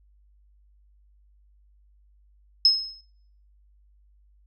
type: tone with exponential decay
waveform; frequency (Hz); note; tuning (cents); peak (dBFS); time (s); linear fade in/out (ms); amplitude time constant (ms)
sine; 5170; E8; -34; -11; 2.65-3.01; 2; 78
effects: noise-tail reverb RT60 0.7 s tail -25 dB re dry + added 50 Hz sine -56 dBFS peak until 4.46 s

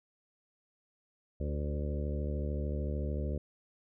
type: harmonic tone with a mistuned harmonic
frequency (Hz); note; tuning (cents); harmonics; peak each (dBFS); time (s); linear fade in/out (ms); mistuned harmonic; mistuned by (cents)
73.42; D2; 0; 1 / 2 / 3 / 4 / 5 / 6 / 7 / 8; -33 / -40 / -42 / -46 / -45 / -47 / -45 / -47; 1.4-3.38; 5; 6; +18
effects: none

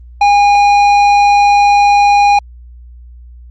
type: tone with tanh clipping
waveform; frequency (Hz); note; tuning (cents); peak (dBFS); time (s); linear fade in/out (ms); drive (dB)
triangle; 815; G#5; -33; -7; 0.21-2.39; 5; 15
effects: added 60 Hz sine -32 dBFS peak until 3.5 s + Opus 24 kbps

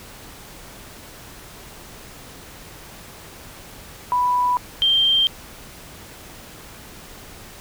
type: tone pair in turn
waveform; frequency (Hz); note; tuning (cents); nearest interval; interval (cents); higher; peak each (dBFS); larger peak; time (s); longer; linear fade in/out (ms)
sine; 987.8 / 3163; B5 / G7; 0 / +15; octave + minor sixth; 2015; second; -16 / -14; second; 4.12-4.57 / 4.82-5.27; neither; 0
effects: pink hiss -41 dBFS RMS until 7.6 s

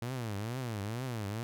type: tone with vibrato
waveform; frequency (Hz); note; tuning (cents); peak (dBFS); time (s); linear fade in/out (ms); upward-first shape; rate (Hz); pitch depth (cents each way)
sawtooth; 114.1; A#2; -37; -31; 0.02-1.43; 0; triangle; 2.2; 280
effects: none

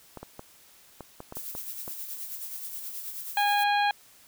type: clicks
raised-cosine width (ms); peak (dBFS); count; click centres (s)
1; -25; 9; 0.173 / 0.23 / 0.394 / 1.007 / 1.204 / 1.324 / 1.37 / 1.551 / 1.879
type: noise with tremolo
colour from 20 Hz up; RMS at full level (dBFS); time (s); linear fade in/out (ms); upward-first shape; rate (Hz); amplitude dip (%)
violet; -36; 1.35-3.64; 5; sine; 9.4; 45
type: harmonic tone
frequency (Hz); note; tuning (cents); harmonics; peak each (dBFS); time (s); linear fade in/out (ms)
820; G#5; -22; 1 / 2 / 3 / 4 / 5; -23 / -29 / -33 / -35 / -37; 3.37-3.91; 2
effects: white hiss -56 dBFS RMS until 4.27 s

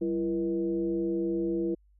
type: tone with frequency modulation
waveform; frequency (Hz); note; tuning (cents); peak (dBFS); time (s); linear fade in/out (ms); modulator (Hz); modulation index
sine; 336.3; E4; +35; -26; 0.01-1.75; 10; 144; 0.77
effects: added 50 Hz sine -59 dBFS peak until 1.99 s

